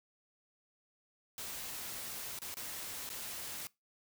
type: noise with dropouts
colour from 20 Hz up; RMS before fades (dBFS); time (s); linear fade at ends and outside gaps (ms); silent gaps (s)
white; -43; 1.38-3.67; 1; 2.389-2.418 / 2.542-2.569 / 3.091-3.101
effects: noise-tail reverb RT60 0.2 s tail -21 dB re dry